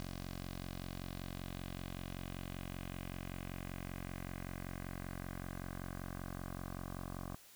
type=tone with low-pass filter sweep; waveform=10% pulse; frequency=45.21 Hz; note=F#1; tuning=39 cents flat; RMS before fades=-45 dBFS; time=0-7.35 s; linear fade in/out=0 ms; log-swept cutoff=5200 to 1200 Hz; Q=1.9; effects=white hiss -60 dBFS RMS until 7.55 s